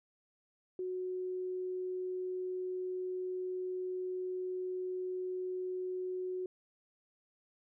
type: tone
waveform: sine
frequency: 367.9 Hz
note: F#4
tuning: 10 cents flat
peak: -35 dBFS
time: 0.79-6.46 s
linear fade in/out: 2 ms
effects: none